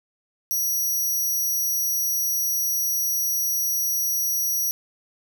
10% pulse tone, 5790 Hz, F#8, 38 cents flat, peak -16 dBFS, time 0.51-4.71 s, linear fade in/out 0 ms, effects none

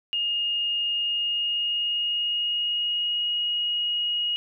sine tone with pitch glide, 2844 to 2885 Hz, F7 to F#7, +31 to -44 cents, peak -23 dBFS, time 0.13-4.36 s, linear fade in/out 0 ms, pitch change +25 cents, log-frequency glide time 0.93-3.27 s, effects none

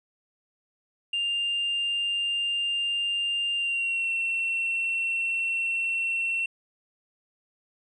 triangle tone with pitch glide, 2799 to 2711 Hz, F7 to E7, +3 to +48 cents, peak -22 dBFS, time 1.13-6.46 s, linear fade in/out 5 ms, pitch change -55 cents, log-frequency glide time 3.55-4.09 s, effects tanh soft clip ceiling -21 dBFS + resampled to 24000 Hz

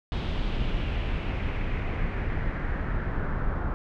brown noise with low-pass filter sweep, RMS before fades -28 dBFS, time 0.12-3.74 s, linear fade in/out 0 ms, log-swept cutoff 3500 to 1400 Hz, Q 2.7, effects none

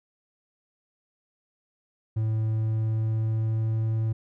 triangle tone with pitch glide, 110 to 111.21 Hz, A2 to A2, 0 to +19 cents, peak -21 dBFS, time 2.16-4.13 s, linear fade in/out 10 ms, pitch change +19 cents, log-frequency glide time 2.47-3.91 s, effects none

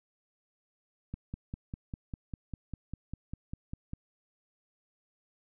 click train, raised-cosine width 5 ms, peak -25 dBFS, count 15, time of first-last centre 1.14-3.934 s, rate 5.01 Hz, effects none

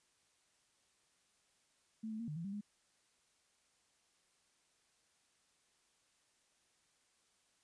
sine tone with pitch steps, 220.7 / 217.7 / 231.6 / 150.8 / 167.2 / 197.3 / 206.6 Hz, A3 / A3 / A#3 / D3 / E3 / G3 / G#3, +5 / -18 / -11 / +46 / +25 / +11 / -9 cents, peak -40 dBFS, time 2.03-2.611 s, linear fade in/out 10 ms, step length 83 ms, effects white hiss -75 dBFS RMS until 7.63 s + resampled to 22050 Hz

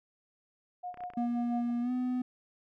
sine tone with tremolo, 719 Hz, F#5, 50 cents flat, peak -35 dBFS, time 0.83-1.71 s, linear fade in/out 10 ms, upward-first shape sine, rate 5.8 Hz, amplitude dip 90%
clicks, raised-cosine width 0.5 ms, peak -34 dBFS, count 6, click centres 0.943 / 0.974 / 1.006 / 1.037 / 1.102 / 1.136 s
triangle tone with pitch glide, 238.7 to 251 Hz, A#3 to B3, +41 to +28 cents, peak -27 dBFS, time 1.17-2.22 s, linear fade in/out 5 ms, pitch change +87 cents, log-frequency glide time 1.81-1.91 s
effects none

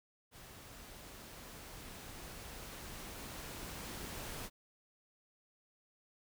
pink noise with level ramp, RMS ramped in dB -54 to -44 dBFS, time 0.31-4.5 s, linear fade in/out 50 ms, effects none

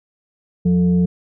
sine tone with frequency modulation, 177.7 Hz, F3, 30 cents sharp, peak -12 dBFS, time 0.65-1.06 s, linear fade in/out 10 ms, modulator 263 Hz, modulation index 0.41, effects none

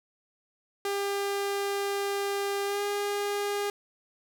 sawtooth tone with pitch glide, 400 to 407.2 Hz, G4 to G#4, +35 to -34 cents, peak -24 dBFS, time 0.85-3.7 s, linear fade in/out 2 ms, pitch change +31 cents, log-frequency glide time 2.65-2.82 s, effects none

